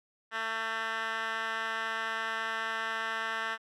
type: tone with band-pass filter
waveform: 10% pulse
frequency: 223.8 Hz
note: A3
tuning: 30 cents sharp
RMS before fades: -34 dBFS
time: 0.31-3.58 s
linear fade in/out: 50 ms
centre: 1900 Hz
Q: 3.4
effects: none